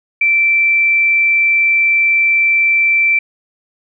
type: tone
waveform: sine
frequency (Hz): 2338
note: D7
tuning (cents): -8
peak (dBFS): -9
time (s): 0.21-3.19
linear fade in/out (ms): 5
effects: none